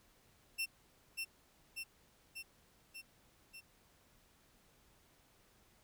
sawtooth tone with echo, 2700 Hz, E7, 41 cents sharp, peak -32 dBFS, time 0.58-0.66 s, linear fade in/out 20 ms, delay 590 ms, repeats 5, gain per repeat -3 dB, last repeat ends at 3.61 s, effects pink hiss -69 dBFS RMS until 5.83 s

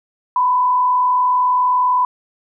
sine tone with frequency modulation, 999 Hz, B5, 20 cents sharp, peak -12 dBFS, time 0.36-2.05 s, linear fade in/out 2 ms, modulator 40.2 Hz, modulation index 0.5, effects none

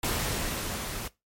pink noise with level ramp, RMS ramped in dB -28 to -36 dBFS, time 0.03-1.08 s, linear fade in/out 5 ms, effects noise-tail reverb RT60 0.2 s tail -19 dB re dry + MP3 64 kbps

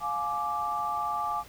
sine chord, D diminished, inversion first, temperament just, 704.8 / 845.8 / 1174.7 Hz, F5 / Ab5 / D6, +16 / +31 / 0 cents, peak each -36 / -32 / -30 dBFS, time 0-1.44 s, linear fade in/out 50 ms, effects pink hiss -51 dBFS RMS until 1.48 s

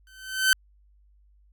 sawtooth tone with exponential growth, 1533 Hz, G6, 39 cents flat, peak -11 dBFS, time 0.07-0.53 s, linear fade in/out 1 ms, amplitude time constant 100 ms, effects added 50 Hz sine -56 dBFS peak until 1.52 s

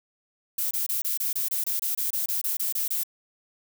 violet noise bursts, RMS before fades -27 dBFS, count 16, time 0.58-3.035 s, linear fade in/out 5 ms, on 130 ms, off 25 ms, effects none

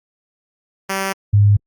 5% pulse / sine tone pair in turn, 193.5 / 102.5 Hz, G3 / G#2, -22 / -22 cents, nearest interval major seventh, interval 1100 cents, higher first, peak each -8 dBFS, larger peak neither, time 0.89-1.13 / 1.33-1.57 s, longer neither, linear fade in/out 10 ms, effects Opus 48 kbps

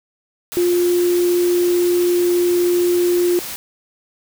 sine tone in noise, 352.4 Hz, F4, 16 cents sharp, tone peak -13 dBFS, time 0.57-3.39 s, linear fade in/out 0 ms, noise white, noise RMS -29 dBFS, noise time 0.52-3.56 s, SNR +13 dB, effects none

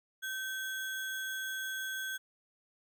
sine tone with sample-and-hold, 1547 Hz, G6, 23 cents flat, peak -35 dBFS, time 0.22-2.18 s, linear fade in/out 20 ms, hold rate 4900 Hz, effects none

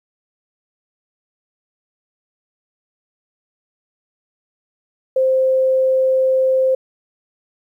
sine tone, 523 Hz, C5, 1 cent flat, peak -12 dBFS, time 5.16-6.75 s, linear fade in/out 5 ms, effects 9-bit

